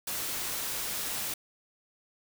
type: noise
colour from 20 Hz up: white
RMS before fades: -34 dBFS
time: 0.07-1.34 s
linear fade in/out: 5 ms
effects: none